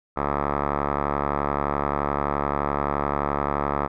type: tone with low-pass filter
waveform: 5% pulse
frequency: 71.6 Hz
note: D2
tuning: 43 cents flat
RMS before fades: -25 dBFS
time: 0.16-3.88 s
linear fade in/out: 20 ms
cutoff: 1300 Hz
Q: 8.4
effects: none